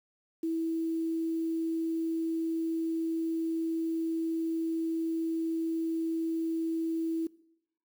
sine tone with quantisation, 326.6 Hz, E4, 16 cents flat, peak -28 dBFS, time 0.43-7.27 s, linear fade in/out 5 ms, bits 9, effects noise-tail reverb RT60 0.8 s tail -21 dB re dry

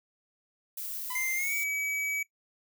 violet noise, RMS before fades -37 dBFS, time 0.77-1.64 s, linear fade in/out 5 ms
sawtooth tone with exponential decay, 1000 Hz, B5, 21 cents sharp, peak -32 dBFS, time 1.1-1.42 s, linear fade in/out 5 ms, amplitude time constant 69 ms
square tone with pitch glide, 2091 to 2280 Hz, C7 to C#7, -2 to +48 cents, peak -30 dBFS, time 1.15-2.23 s, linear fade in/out 5 ms, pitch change +150 cents, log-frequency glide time 1.35-1.54 s
effects noise-tail reverb RT60 0.1 s tail -19 dB re dry

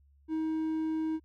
triangle tone, 316.8 Hz, D#4, 31 cents sharp, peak -27 dBFS, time 0.28-1.2 s, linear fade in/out 50 ms, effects added 70 Hz sine -60 dBFS peak until 1.24 s

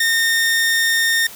sawtooth tone, 1830 Hz, A#6, 32 cents flat, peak -11 dBFS, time 0-1.27 s, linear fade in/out 5 ms, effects white hiss -37 dBFS RMS until 1.35 s

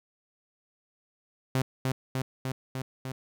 sawtooth tone with echo, 130.81 Hz, C3, in tune, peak -20 dBFS, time 1.55-1.62 s, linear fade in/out 2 ms, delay 300 ms, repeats 5, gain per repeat -2 dB, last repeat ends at 3.12 s, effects none

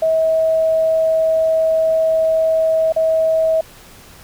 sine tone with dropouts, 643 Hz, E5, 43 cents flat, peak -12 dBFS, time 0.02-3.61 s, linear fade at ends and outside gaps 5 ms, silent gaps 2.924-2.962 s, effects pink hiss -42 dBFS RMS until 4.23 s

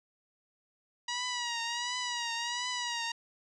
10% pulse tone with vibrato, 960 Hz, B5, 49 cents flat, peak -24 dBFS, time 1.08-3.12 s, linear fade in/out 5 ms, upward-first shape triangle, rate 1.4 Hz, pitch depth 72 cents each way, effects resampled to 22050 Hz

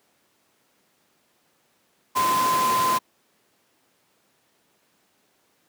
sine tone in noise, 1029 Hz, C6, 29 cents flat, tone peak -19 dBFS, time 2.15-2.99 s, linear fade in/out 20 ms, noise pink, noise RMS -27 dBFS, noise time 2.15-2.99 s, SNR +5 dB, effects pink hiss -65 dBFS RMS until 5.68 s + high-pass 200 Hz 12 dB/octave

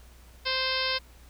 harmonic tone, 522 Hz, C5, 4 cents flat, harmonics 1 / 2 / 3 / 4 / 5 / 6 / 7 / 8 / 9 / 10, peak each -35 / -35 / -35 / -35 / -35 / -35 / -35 / -35 / -35 / -35 dBFS, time 0.45-0.99 s, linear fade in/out 20 ms, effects added 60 Hz sine -50 dBFS peak until 1.29 s + pink hiss -57 dBFS RMS until 1.29 s

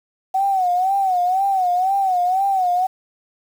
sine tone with vibrato, 750 Hz, F#5, 23 cents sharp, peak -15 dBFS, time 0.34-2.87 s, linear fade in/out 10 ms, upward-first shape sine, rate 2 Hz, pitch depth 98 cents each way, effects 7-bit

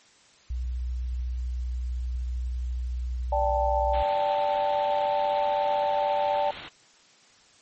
sine tone, 61.4 Hz, B1, 9 cents flat, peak -27 dBFS, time 0.5-4.03 s, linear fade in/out 5 ms
sine chord, D suspended fourth, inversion none, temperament equal with one note detuned, 584.6 / 784 / 880 Hz, D5 / G5 / A5, -8 / 0 / 0 cents, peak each -26 / -27 / -27 dBFS, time 3.32-6.51 s, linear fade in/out 5 ms
white low-pass noise, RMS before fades -42 dBFS, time 3.93-6.69 s, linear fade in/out 10 ms, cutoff 4000 Hz, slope 96 dB/octave
effects white hiss -57 dBFS RMS until 7.61 s + MP3 32 kbps

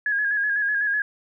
sine tone with vibrato, 1661.2 Hz, G#6, in tune, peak -20 dBFS, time 0.06-1.02 s, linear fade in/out 2 ms, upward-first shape square, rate 8 Hz, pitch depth 39 cents each way, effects none

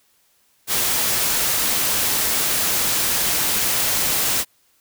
white noise, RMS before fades -20 dBFS, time 0.67-4.45 s, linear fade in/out 50 ms, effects white hiss -61 dBFS RMS until 4.8 s

